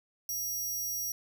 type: tone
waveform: 20% pulse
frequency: 5700 Hz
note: F8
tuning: 34 cents sharp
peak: -27 dBFS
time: 0.29-1.12 s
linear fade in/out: 2 ms
effects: none